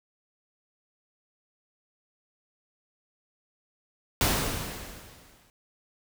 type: noise with exponential decay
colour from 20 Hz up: pink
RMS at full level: -22 dBFS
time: 4.21-5.5 s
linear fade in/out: 1 ms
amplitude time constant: 280 ms
effects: none